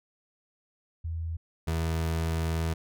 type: tone pair in turn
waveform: sine / 30% pulse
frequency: 82.2 / 81.59 Hz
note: E2 / E2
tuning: -4 / -17 cents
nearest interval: unison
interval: 13 cents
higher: first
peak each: -30 / -24 dBFS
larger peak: second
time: 1.04-1.37 / 1.67-2.74 s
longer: second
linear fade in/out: 10 ms
effects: none